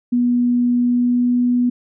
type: tone with pitch glide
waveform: sine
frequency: 243.4 to 245.1 Hz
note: B3 to B3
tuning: -25 to -13 cents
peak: -13 dBFS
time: 0.12-1.7 s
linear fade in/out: 10 ms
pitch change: +12 cents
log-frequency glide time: 0.77-1.37 s
effects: none